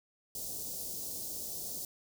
white band-stop noise, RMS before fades -40 dBFS, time 0.35-1.85 s, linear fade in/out 2 ms, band 640 to 4800 Hz, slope 24 dB/octave, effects none

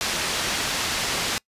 white low-pass noise, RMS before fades -26 dBFS, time 0.01-1.38 s, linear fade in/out 0 ms, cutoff 5400 Hz, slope 12 dB/octave, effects noise-tail reverb RT60 0.1 s tail -25 dB re dry + resampled to 32000 Hz

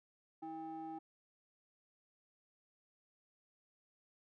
triangle ring-modulated tone, 240 Hz, B3, 49 cents flat, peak -38 dBFS, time 0.42-0.99 s, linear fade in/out 10 ms, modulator 562 Hz, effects none

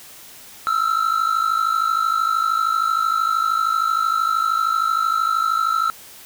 triangle tone pair together, 1302 / 1355 Hz, E6 / E6, -22 / +47 cents, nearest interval minor second, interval 69 cents, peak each -18 dBFS, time 0.67-5.9 s, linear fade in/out 0 ms, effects white hiss -42 dBFS RMS until 6.25 s

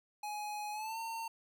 square tone with pitch glide, 838 to 908.6 Hz, G#5 to A#5, +15 to -45 cents, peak -39 dBFS, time 0.23-1.28 s, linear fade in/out 5 ms, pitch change +140 cents, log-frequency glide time 0.72-0.98 s, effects none

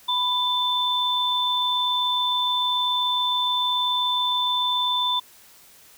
sine tone pair together, 993 / 3534 Hz, B5 / A7, +9 / +7 cents, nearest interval octave + minor seventh, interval 2198 cents, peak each -24 / -22 dBFS, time 0.08-5.2 s, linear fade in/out 10 ms, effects white hiss -51 dBFS RMS until 5.97 s

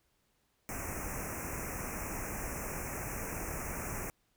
pink band-stop noise, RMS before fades -39 dBFS, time 0.69-4.1 s, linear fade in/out 0 ms, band 2600 to 5600 Hz, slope 96 dB/octave, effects pink hiss -75 dBFS RMS until 4.36 s

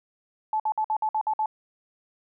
sine tone bursts, 866 Hz, A5, 28 cents flat, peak -22 dBFS, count 8, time 0.53-1.459 s, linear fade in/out 2 ms, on 68 ms, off 55 ms, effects none

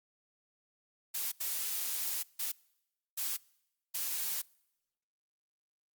blue noise bursts at uneven times, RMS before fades -35 dBFS, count 5, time 1.14-1.32 / 1.4-2.23 / 2.39-2.52 / 3.17-3.37 / 3.94-4.42 s, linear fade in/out 10 ms, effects noise-tail reverb RT60 0.9 s tail -25 dB re dry + Opus 48 kbps

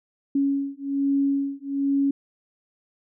sine beating tone pair, 277.2 / 278.4 Hz, C#4 / C#4, 0 / +8 cents, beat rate 1.2 Hz, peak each -24 dBFS, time 0.35-2.11 s, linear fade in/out 5 ms, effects none

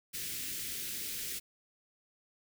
white band-stop noise, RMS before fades -39 dBFS, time 0.13-1.4 s, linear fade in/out 20 ms, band 410 to 1800 Hz, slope 24 dB/octave, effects none

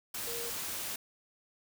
sine tone in noise, 469.3 Hz, A#4, 12 cents sharp, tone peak -41 dBFS, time 0.27-0.5 s, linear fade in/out 5 ms, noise white, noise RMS -38 dBFS, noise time 0.14-0.96 s, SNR -6 dB, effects none

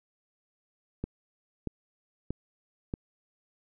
click train, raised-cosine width 3 ms, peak -19 dBFS, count 4, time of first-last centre 1.04-2.939 s, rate 1.58 Hz, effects none

